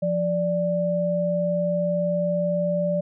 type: tone pair together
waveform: sine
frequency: 174.61 / 587.3 Hz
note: F3 / D5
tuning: 0 / 0 cents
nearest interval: octave + major sixth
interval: 2100 cents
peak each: -25 / -22 dBFS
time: 0.02-3.01 s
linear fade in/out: 10 ms
effects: none